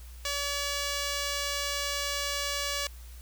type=tone; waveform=5% pulse; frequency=570 Hz; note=C#5; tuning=48 cents sharp; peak=-18 dBFS; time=0.25-2.87 s; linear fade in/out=2 ms; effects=added 60 Hz sine -43 dBFS peak until 3.21 s + white hiss -55 dBFS RMS until 3.21 s